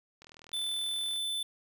click train, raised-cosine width 0.2 ms, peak -34 dBFS, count 39, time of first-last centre 0.22-1.161 s, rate 40.4 Hz
square tone, 3520 Hz, A7, in tune, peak -32 dBFS, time 0.53-1.43 s, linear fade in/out 5 ms
effects 11-bit

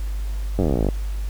slowing click train, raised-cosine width 2 ms, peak -8 dBFS, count 21, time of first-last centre 0.59-0.888 s, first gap 10 ms, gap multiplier 1.04, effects added 50 Hz sine -23 dBFS peak until 1.29 s + pink hiss -45 dBFS RMS until 1.29 s

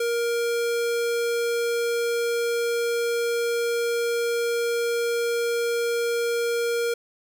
square tone, 470 Hz, A#4, 14 cents sharp, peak -23 dBFS, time 0-6.94 s, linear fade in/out 5 ms, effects none

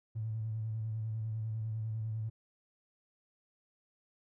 triangle tone with vibrato, 110.3 Hz, A2, 5 cents sharp, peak -30 dBFS, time 0.15-2.3 s, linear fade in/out 20 ms, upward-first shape square, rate 10 Hz, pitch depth 30 cents each way, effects tanh soft clip ceiling -32 dBFS

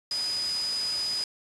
sine tone in noise, 4978 Hz, D#8, in tune, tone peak -27 dBFS, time 0.11-1.24 s, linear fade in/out 2 ms, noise white, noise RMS -37 dBFS, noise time 0.11-1.24 s, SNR +7 dB, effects resampled to 24000 Hz

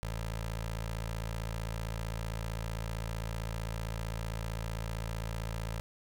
15% pulse tone with notch filter, 55.5 Hz, A1, 16 cents sharp, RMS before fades -37 dBFS, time 0.03-5.8 s, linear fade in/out 0 ms, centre 250 Hz, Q 0.92, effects none

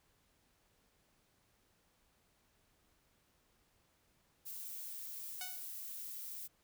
violet noise, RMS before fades -46 dBFS, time 4.45-6.48 s, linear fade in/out 20 ms
5% pulse tone with exponential decay, 740 Hz, F#5, in tune, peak -29 dBFS, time 5.41-5.74 s, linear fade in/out 1 ms, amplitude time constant 71 ms
effects pink hiss -74 dBFS RMS until 6.63 s

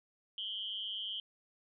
sine tone with amplitude modulation, 3136 Hz, G7, in tune, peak -33 dBFS, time 0.38-1.2 s, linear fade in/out 2 ms, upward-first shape sine, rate 206 Hz, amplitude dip 95%, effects none

